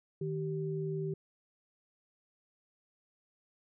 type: tone pair together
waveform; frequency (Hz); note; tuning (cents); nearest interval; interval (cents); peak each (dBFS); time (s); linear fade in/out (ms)
sine; 155.56 / 387.6; D#3 / G4; 0 / -20; octave + major third; 1580; -35 / -36; 0.21-1.14; 5
effects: none